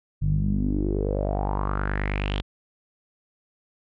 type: tone with low-pass filter sweep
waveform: sawtooth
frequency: 49.54 Hz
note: G1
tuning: 19 cents sharp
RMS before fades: -25 dBFS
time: 0.21-2.42 s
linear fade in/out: 20 ms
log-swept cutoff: 130 to 3500 Hz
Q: 5.6
effects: none

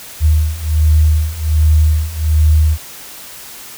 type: beating tone pair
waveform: sine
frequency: 76.6 / 77.9 Hz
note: D#2 / D#2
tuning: -27 / +3 cents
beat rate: 1.3 Hz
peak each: -13 / -11 dBFS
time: 0.2-2.78 s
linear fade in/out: 50 ms
effects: white hiss -33 dBFS RMS until 3.77 s

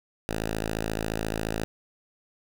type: tone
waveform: 5% pulse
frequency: 54.3 Hz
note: A1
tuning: 22 cents flat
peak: -17 dBFS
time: 0.29-1.64 s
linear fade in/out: 0 ms
effects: none

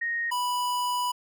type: tone pair in turn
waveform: sine / square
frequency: 1864.7 / 985.5 Hz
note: A#6 / B5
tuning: 0 / -4 cents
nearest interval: major seventh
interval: 1104 cents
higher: first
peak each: -26 dBFS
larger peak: neither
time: 0.01-0.31 / 0.31-1.12 s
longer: second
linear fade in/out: 10 ms
effects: none

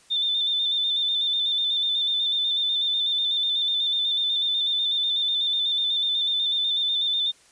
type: tone with vibrato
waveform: sine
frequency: 3567 Hz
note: A7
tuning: 23 cents sharp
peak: -21 dBFS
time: 0.1-7.32 s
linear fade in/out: 20 ms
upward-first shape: square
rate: 8.1 Hz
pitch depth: 29 cents each way
effects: white hiss -56 dBFS RMS until 7.51 s + resampled to 22050 Hz

